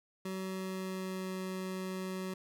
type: tone with pitch glide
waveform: 25% pulse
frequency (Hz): 188.9 to 187.16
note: F#3 to F#3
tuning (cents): +36 to +20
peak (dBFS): -33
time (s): 0.25-2.34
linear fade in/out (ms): 5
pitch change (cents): -16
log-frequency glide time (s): 0.41-1.34
effects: none